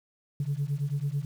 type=beating tone pair; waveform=sine; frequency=138.1 / 147.2 Hz; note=C#3 / D3; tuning=-6 / +4 cents; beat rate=9.1 Hz; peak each=-29 dBFS; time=0.4-1.25 s; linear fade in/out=2 ms; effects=tanh soft clip ceiling -22 dBFS + 9-bit